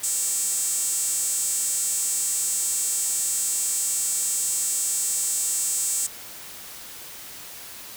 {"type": "tone with high-pass filter", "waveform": "sawtooth", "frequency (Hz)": 460, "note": "A#4", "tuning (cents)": -23, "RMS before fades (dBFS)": -25, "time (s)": [0.03, 6.07], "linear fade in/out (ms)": 10, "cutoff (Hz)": 7800, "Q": 4.7, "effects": ["white hiss -40 dBFS RMS until 7.96 s"]}